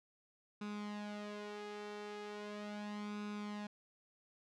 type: tone with flanger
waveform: sawtooth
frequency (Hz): 207.9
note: G#3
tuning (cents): +2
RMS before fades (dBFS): -45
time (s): 0.61-3.67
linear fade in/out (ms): 5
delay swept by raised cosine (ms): 0.79 to 2.59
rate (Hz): 0.38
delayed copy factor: +0.65
effects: low-pass 5000 Hz 12 dB/octave

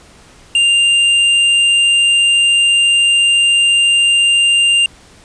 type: tone with tanh clipping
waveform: sine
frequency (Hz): 2794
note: F7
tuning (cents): 0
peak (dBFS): -10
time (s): 0.55-4.86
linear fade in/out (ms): 2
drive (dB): 11
effects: pink hiss -43 dBFS RMS until 5.24 s + resampled to 22050 Hz

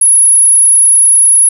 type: tone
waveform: sine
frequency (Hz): 10510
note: E9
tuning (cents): -6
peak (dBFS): -3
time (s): 0.01-1.49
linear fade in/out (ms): 5
effects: none

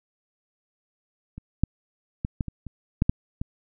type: clicks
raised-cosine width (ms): 5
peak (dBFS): -25 / -7 / -14 / -13 / -20 / -24 / -7 / -6 / -16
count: 9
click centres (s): 1.38 / 1.636 / 2.249 / 2.408 / 2.483 / 2.667 / 3.021 / 3.095 / 3.415
effects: none

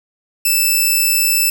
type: tone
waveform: 5% pulse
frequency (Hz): 2638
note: E7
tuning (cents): +1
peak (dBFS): -3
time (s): 0.45-1.5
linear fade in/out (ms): 5
effects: none

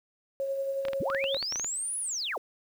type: tone with tremolo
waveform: sine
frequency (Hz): 546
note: C#5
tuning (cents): -26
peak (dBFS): -27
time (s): 0.4-1.37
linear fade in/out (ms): 0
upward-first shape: sine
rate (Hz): 11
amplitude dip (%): 35
type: clicks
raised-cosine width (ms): 0.3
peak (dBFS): -20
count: 12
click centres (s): 0.852 / 0.884 / 0.933 / 1.101 / 1.148 / 1.241 / 1.346 / 1.427 / 1.524 / 1.558 / 1.597 / 1.645
type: linear two-way sweep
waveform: sine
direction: up then down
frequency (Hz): 64 to 10430 to 305.7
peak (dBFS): -30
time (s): 1-2.38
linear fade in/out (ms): 5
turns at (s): 1.99
effects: 9-bit

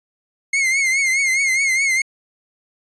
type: tone with vibrato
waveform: 45% pulse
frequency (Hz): 2141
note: C7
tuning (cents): +39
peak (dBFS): -15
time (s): 0.53-2.02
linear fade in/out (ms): 5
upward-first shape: triangle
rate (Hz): 4.8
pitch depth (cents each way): 86
effects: resampled to 22050 Hz

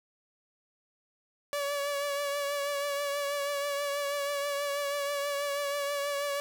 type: tone with vibrato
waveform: sawtooth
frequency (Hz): 570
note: C#5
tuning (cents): +48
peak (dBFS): -26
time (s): 1.53-6.4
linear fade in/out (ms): 0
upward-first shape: triangle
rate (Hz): 6.2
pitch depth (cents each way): 35
effects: none

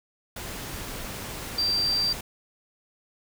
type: tone in noise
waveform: sine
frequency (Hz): 4699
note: D8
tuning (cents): 0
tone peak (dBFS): -22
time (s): 1.58-2.13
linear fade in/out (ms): 5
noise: pink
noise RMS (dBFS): -36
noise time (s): 0.36-2.21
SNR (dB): +11
effects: none

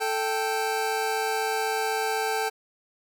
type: tone pair together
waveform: 25% pulse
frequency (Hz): 440 / 784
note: A4 / G5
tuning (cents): 0 / 0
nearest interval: minor seventh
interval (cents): 1000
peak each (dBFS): -24 / -24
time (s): 0-2.5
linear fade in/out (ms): 20
effects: none

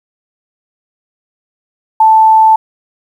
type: tone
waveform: sine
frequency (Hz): 880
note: A5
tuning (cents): 0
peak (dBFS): -3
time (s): 2-2.56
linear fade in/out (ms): 5
effects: 7-bit

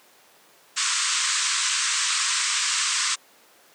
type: band-pass noise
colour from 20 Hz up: white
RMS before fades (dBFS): -24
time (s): 0.76-3.16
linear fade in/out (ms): 20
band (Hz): 1000 to 8600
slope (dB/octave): 96
effects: pink hiss -54 dBFS RMS until 3.74 s + high-pass 400 Hz 12 dB/octave

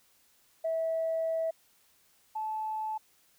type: tone pair in turn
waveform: sine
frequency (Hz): 651 / 869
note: E5 / A5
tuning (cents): -22 / -22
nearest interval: perfect fourth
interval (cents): 500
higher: second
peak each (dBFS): -27 / -31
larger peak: first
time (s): 0.64-1.51 / 2.35-2.98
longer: first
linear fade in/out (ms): 10
effects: tanh soft clip ceiling -23 dBFS + white hiss -66 dBFS RMS until 3.38 s

